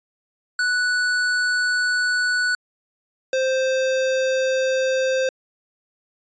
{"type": "tone pair in turn", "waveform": "square", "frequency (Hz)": [1480, 523.3], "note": ["F#6", "C5"], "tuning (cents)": [0, 0], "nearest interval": "octave + tritone", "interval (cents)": 1800, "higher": "first", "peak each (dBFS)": -19, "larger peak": "neither", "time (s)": [[0.59, 2.55], [3.33, 5.29]], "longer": "neither", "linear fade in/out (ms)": 2, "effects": ["resampled to 16000 Hz"]}